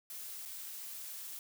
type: noise with dropouts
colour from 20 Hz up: blue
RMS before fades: -45 dBFS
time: 0.1-1.39 s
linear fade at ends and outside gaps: 1 ms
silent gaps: 0.453-0.457 s
effects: none